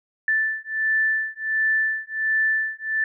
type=beating tone pair; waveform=sine; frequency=1760 / 1761.4 Hz; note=A6 / A6; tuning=0 / +1 cents; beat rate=1.4 Hz; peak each=-23 dBFS; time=0.28-3.04 s; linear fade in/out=2 ms; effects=none